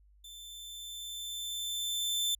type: tone with level ramp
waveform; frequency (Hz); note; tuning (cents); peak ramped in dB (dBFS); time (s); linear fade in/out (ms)
sawtooth; 3542; A7; +11; -44 to -25; 0.24-2.35; 5
effects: added 50 Hz sine -59 dBFS peak until 2.39 s